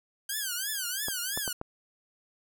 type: tone with vibrato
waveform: 5% pulse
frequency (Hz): 1568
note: G6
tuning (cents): 0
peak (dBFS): -20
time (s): 0.29-1.53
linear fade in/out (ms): 5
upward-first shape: triangle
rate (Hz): 3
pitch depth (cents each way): 210
type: clicks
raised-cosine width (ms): 1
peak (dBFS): -21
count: 4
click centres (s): 1.084 / 1.375 / 1.478 / 1.614
effects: none